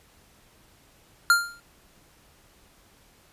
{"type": "tone with exponential decay", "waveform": "square", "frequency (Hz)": 1396.9, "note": "F6", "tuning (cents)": 0, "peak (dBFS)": -13, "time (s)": [1.3, 1.6], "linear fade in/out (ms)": 1, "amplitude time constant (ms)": 64, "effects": ["pink hiss -58 dBFS RMS until 3.32 s", "resampled to 32000 Hz"]}